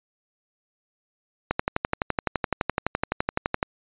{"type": "click train", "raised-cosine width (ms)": 0.5, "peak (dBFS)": -7, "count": 26, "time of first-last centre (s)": [1.51, 3.629], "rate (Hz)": 11.8, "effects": ["resampled to 8000 Hz"]}